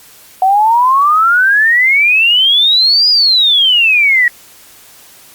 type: exponential two-way sweep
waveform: sine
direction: up then down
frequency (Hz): 741 to 4978 to 1892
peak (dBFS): -6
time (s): 0.42-4.28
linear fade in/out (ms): 2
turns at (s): 3.09
effects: white hiss -40 dBFS RMS until 5.34 s + Opus 48 kbps